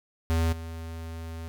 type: tone with level steps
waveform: square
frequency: 82 Hz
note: E2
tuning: 9 cents flat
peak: -23 / -36 dBFS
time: 0.3-1.48 s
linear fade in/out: 0 ms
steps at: 0.52 s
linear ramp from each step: 10 ms
effects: 10-bit